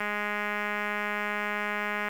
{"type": "tone with low-pass filter", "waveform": "5% pulse", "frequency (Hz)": 207.7, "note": "G#3", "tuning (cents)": 0, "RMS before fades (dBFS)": -31, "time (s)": [0, 2.09], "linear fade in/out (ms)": 5, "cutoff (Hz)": 2100, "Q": 2, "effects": ["8-bit"]}